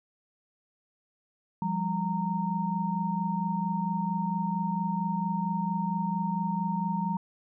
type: tone cluster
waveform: sine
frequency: 174 / 198.4 / 924 Hz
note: F3 / G3 / A#5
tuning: -6 / +21 / -16 cents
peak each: -31 dBFS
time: 1.62-7.17 s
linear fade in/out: 2 ms
effects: none